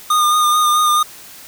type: tone with vibrato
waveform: square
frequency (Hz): 1219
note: D#6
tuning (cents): -36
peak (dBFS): -12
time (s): 0.1-1.03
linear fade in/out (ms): 5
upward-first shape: sine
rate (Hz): 4.6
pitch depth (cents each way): 23
effects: white hiss -38 dBFS RMS until 1.47 s